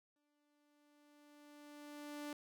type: tone with exponential growth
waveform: sawtooth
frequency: 293.7 Hz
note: D4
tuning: in tune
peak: -39 dBFS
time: 0.16-2.33 s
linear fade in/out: 2 ms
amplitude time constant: 470 ms
effects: none